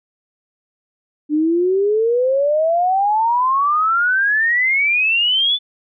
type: exponential sweep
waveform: sine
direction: up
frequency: 293.7 to 3519 Hz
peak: -13 dBFS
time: 1.29-5.59 s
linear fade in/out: 50 ms
effects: none

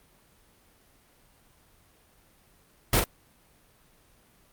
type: noise with echo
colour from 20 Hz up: pink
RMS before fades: -21 dBFS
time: 2.93-3 s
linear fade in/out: 2 ms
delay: 40 ms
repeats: 1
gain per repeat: -6 dB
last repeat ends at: 3.04 s
effects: pink hiss -61 dBFS RMS until 4.52 s + Opus 32 kbps

